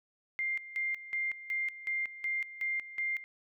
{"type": "tone with tremolo", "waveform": "sine", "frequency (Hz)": 2100, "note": "C7", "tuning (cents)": 6, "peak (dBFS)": -30, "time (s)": [0.39, 3.24], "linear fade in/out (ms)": 0, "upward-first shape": "square", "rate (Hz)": 2.7, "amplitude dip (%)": 80, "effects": []}